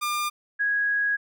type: tone pair in turn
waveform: sawtooth / sine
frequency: 1201 / 1656.7 Hz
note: D6 / G#6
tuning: +38 / -5 cents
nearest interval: tritone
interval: 557 cents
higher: second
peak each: -21 dBFS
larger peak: neither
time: 0.01-0.3 / 0.59-1.17 s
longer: second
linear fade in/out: 20 ms
effects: none